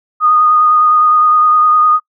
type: tone with vibrato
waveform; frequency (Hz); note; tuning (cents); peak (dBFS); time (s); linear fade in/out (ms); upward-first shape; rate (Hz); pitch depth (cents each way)
sine; 1235; D#6; -13; -6; 0.2-2; 50; sine; 9.8; 18
effects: noise-tail reverb RT60 0.1 s tail -26 dB re dry